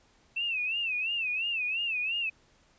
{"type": "tone with vibrato", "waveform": "sine", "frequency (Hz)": 2637, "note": "E7", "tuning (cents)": 0, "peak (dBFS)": -28, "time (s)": [0.36, 2.3], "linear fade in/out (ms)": 10, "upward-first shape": "sine", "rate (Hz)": 2.9, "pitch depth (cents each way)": 130, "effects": ["pink hiss -64 dBFS RMS until 2.78 s", "resampled to 16000 Hz"]}